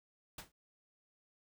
pink noise with exponential decay, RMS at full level -41 dBFS, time 0.38-0.52 s, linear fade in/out 5 ms, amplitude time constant 29 ms, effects none

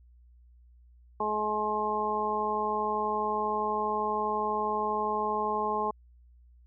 harmonic tone, 212.4 Hz, G#3, 39 cents sharp, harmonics 1 / 2 / 3 / 4 / 5, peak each -39 / -33 / -38 / -31 / -31 dBFS, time 1.2-5.91 s, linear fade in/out 5 ms, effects added 60 Hz sine -54 dBFS peak until 6.66 s

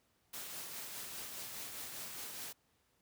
white noise with tremolo, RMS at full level -44 dBFS, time 0.33-2.53 s, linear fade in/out 10 ms, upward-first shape triangle, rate 4.9 Hz, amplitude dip 35%, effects pink hiss -75 dBFS RMS until 3.01 s + high-pass 60 Hz 12 dB/octave

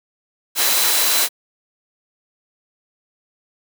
sine tone in noise, 4008 Hz, B7, 25 cents sharp, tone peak -25 dBFS, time 0.55-1.29 s, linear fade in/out 50 ms, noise white, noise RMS -17 dBFS, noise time 0.55-1.29 s, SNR -11 dB, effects high-pass 400 Hz 12 dB/octave

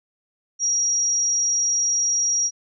sine tone, 5690 Hz, F8, 31 cents sharp, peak -18 dBFS, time 0.59-2.51 s, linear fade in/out 50 ms, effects none

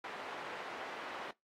pink band-pass noise, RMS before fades -45 dBFS, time 0.04-1.31 s, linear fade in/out 2 ms, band 570 to 2000 Hz, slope 12 dB/octave, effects noise-tail reverb RT60 0.2 s tail -24 dB re dry + AAC 48 kbps

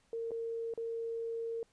sine tone with dropouts, 458.5 Hz, A#4, 29 cents flat, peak -35 dBFS, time 0.13-1.63 s, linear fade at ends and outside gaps 1 ms, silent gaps 0.308-0.316 / 0.738-0.776 s, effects pink hiss -71 dBFS RMS until 1.72 s + resampled to 22050 Hz

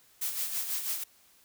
blue noise with tremolo, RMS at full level -31 dBFS, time 0.21-1.04 s, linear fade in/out 10 ms, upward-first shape sine, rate 6.1 Hz, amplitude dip 55%, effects white hiss -62 dBFS RMS until 1.44 s

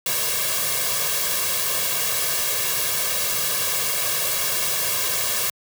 white noise with comb filter, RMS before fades -23 dBFS, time 0.06-5.5 s, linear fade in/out 2 ms, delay 1.8 ms, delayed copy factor +0.95, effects high-pass 100 Hz 12 dB/octave

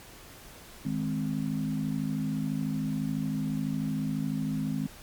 sine chord, Ab major, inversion second, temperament equal, 155.56 / 207.7 / 261.6 Hz, Eb3 / Ab3 / C4, 0 / 0 / 0 cents, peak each -32 dBFS, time 0.85-4.87 s, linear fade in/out 5 ms, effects pink hiss -49 dBFS RMS until 5.02 s + MP3 96 kbps

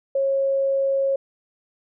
sine tone, 545 Hz, C#5, 29 cents flat, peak -18 dBFS, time 0.15-1.16 s, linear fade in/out 5 ms, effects none

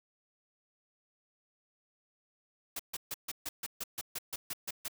white noise bursts, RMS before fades -38 dBFS, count 13, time 2.76-4.882 s, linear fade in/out 5 ms, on 34 ms, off 140 ms, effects none

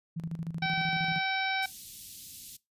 sine tone with tremolo, 164.81 Hz, E3, in tune, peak -31 dBFS, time 0.16-1.19 s, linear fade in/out 10 ms, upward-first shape square, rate 13 Hz, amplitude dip 75%
harmonic tone, 768 Hz, G5, 36 cents flat, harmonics 1 / 2 / 3 / 4 / 5 / 6 / 7, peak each -32 / -34 / -33 / -44 / -37 / -48 / -42 dBFS, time 0.62-1.66 s, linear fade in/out 5 ms
white band-stop noise, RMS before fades -45 dBFS, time 1.62-2.57 s, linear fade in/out 10 ms, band 250 to 3200 Hz, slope 24 dB/octave
effects noise-tail reverb RT60 0.2 s tail -20 dB re dry + resampled to 32000 Hz

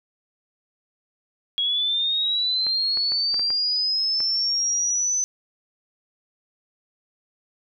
sine linear sweep, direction up, 3300 to 6090 Hz, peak -20 dBFS, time 1.58-5.24 s, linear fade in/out 0 ms
clicks, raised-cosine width 0.5 ms, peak -22 dBFS, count 7, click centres 2.667 / 2.973 / 3.12 / 3.343 / 3.395 / 3.504 / 4.204 s
effects none

